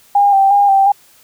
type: tone with vibrato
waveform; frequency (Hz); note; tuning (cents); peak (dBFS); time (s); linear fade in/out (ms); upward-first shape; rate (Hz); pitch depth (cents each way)
sine; 795; G5; +24; -7; 0.15-0.92; 5; square; 2.8; 30
effects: white hiss -48 dBFS RMS until 1.23 s